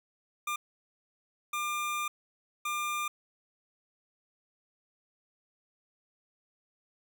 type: tone bursts at uneven times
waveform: 25% pulse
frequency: 1200 Hz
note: D6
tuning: 37 cents sharp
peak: -27 dBFS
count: 3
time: 0.47-0.56 / 1.53-2.08 / 2.65-3.08 s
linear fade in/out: 5 ms
effects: none